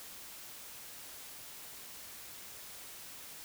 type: silence
effects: white hiss -49 dBFS RMS until 3.44 s